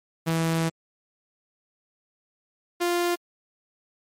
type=tone pair in turn; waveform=sawtooth; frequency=163.7 / 348.9 Hz; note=E3 / F4; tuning=-12 / -2 cents; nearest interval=octave + minor second; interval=1310 cents; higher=second; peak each=-18 / -18 dBFS; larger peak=neither; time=0.26-0.7 / 2.8-3.16 s; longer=first; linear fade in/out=20 ms; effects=MP3 64 kbps